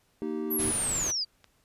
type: chord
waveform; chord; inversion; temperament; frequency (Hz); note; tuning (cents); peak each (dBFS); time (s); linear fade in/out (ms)
triangle; Eb major; second; equal with one note detuned; 233.1 / 311.1 / 387.9; Bb3 / Eb4 / G4; 0 / 0 / -18; -33 / -32 / -32; 0.22-0.71; 0
type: linear sweep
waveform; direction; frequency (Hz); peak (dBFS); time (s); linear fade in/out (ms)
sine; down; 11940 to 4608; -27; 0.5-1.25; 20
type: noise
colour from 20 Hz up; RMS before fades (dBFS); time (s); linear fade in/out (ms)
pink; -36; 0.58-1.12; 20
type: click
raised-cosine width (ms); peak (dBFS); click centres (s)
0.2; -33; 1.443
effects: pink hiss -68 dBFS RMS until 1.64 s + resampled to 32000 Hz